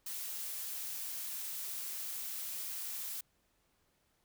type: noise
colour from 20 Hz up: blue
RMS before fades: -41 dBFS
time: 0.06-3.21 s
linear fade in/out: 5 ms
effects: pink hiss -75 dBFS RMS until 4.24 s